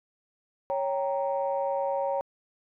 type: chord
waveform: sine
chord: G diminished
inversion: second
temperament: equal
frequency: 554.4 / 784 / 932.3 Hz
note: Db5 / G5 / Bb5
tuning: 0 / 0 / 0 cents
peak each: -27 / -32 / -32 dBFS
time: 0.7-2.21 s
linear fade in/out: 0 ms
effects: tanh soft clip ceiling -17 dBFS